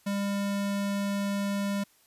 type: tone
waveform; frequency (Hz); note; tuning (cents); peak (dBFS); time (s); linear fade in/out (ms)
square; 200.3; G3; +38; -28; 0.06-1.84; 10
effects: white hiss -63 dBFS RMS until 2.06 s + resampled to 32000 Hz